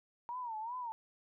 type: tone with vibrato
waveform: sine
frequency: 932.3 Hz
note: A#5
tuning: in tune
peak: -38 dBFS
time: 0.29-0.92 s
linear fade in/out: 0 ms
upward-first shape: sine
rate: 2.6 Hz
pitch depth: 140 cents each way
effects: none